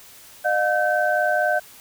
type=tone cluster; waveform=sine; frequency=609 / 713 / 1539 Hz; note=D#5 / F5 / G6; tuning=-37 / +36 / -32 cents; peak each=-22 dBFS; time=0.44-1.6 s; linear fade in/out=20 ms; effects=white hiss -46 dBFS RMS until 1.8 s